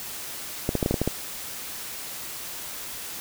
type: clicks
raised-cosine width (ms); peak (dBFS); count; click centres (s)
2; -9; 8; 0.691 / 0.753 / 0.828 / 0.861 / 0.91 / 0.942 / 1.016 / 1.076
effects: white hiss -36 dBFS RMS until 3.2 s